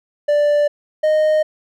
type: tone pair in turn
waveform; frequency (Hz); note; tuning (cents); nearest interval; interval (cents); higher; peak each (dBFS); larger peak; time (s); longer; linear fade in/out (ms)
triangle; 587.3 / 617.7; D5 / D#5; 0 / -13; minor second; 87; second; -10; neither; 0.28-0.68 / 1.03-1.43; neither; 10
effects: none